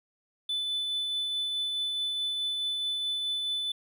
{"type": "tone with tremolo", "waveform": "triangle", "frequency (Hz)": 3500, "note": "A7", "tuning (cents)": -10, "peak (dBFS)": -25, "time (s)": [0.49, 3.72], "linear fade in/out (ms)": 5, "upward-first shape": "triangle", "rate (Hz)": 4.7, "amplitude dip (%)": 30, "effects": ["tanh soft clip ceiling -22 dBFS"]}